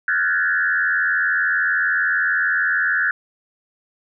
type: tone with frequency modulation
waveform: sine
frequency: 1600 Hz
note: G6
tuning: 35 cents sharp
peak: -16 dBFS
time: 0.08-3.11 s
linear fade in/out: 2 ms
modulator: 86.7 Hz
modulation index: 2
effects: none